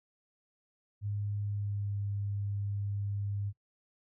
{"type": "tone with pitch glide", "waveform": "sine", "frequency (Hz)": [102.6, 101.07], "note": ["G#2", "G#2"], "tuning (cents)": [-21, -47], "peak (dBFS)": -32, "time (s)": [1.01, 3.53], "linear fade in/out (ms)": 50, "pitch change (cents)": -26, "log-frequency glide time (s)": [1.41, 1.98], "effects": ["noise-tail reverb RT60 0.1 s tail -18 dB re dry"]}